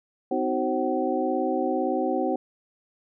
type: tone cluster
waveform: sine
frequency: 255.8 / 313.5 / 375 / 534 / 756 Hz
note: C4 / D#4 / F#4 / C5 / F#5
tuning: -39 / +13 / +23 / +35 / +37 cents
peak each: -29 dBFS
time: 0.31-2.36 s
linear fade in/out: 5 ms
effects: none